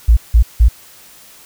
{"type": "tone bursts", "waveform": "sine", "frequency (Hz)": 57, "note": "A#1", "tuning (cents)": -38, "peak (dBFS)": -4, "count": 3, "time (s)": [0.08, 0.687], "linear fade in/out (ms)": 10, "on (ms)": 89, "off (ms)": 170, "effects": ["white hiss -42 dBFS RMS until 1.45 s"]}